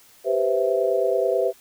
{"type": "chord", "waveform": "sine", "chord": "C major seventh", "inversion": "second", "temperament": "equal", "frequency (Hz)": [392, 493.9, 523.3, 659.3], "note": ["G4", "B4", "C5", "E5"], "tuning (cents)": [0, 0, 0, 0], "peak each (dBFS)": -24, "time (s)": [0.24, 1.53], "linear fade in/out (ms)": 50, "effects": ["white hiss -53 dBFS RMS until 1.6 s"]}